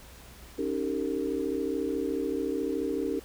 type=chord; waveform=sine; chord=Eb dominant seventh; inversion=third; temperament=equal with one note detuned; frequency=277.2 / 311.1 / 392 / 456.8 Hz; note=Db4 / Eb4 / G4 / Bb4; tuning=0 / 0 / 0 / -35 cents; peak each=-33 dBFS; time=0.58-3.2 s; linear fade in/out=10 ms; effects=added 60 Hz sine -52 dBFS peak until 3.24 s + pink hiss -51 dBFS RMS until 3.24 s